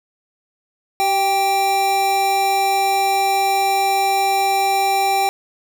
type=tone pair together; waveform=square; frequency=385.6 / 786.9 Hz; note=G4 / G5; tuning=-28 / +6 cents; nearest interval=octave; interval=1234 cents; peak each=-26 / -16 dBFS; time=1-5.29 s; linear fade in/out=0 ms; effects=none